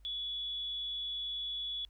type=tone with amplitude modulation; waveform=sine; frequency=3400 Hz; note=G#7; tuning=40 cents sharp; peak=-34 dBFS; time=0.05-1.85 s; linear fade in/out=0 ms; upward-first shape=sine; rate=271 Hz; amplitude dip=30%; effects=added 50 Hz sine -56 dBFS peak until 1.89 s + pink hiss -75 dBFS RMS until 1.89 s